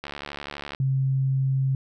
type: click train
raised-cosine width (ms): 0.3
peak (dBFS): -17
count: 52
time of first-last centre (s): 0.04-0.748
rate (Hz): 72
type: tone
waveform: sine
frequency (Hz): 133.8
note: C3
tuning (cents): +39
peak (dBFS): -20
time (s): 0.8-1.75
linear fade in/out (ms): 2
effects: none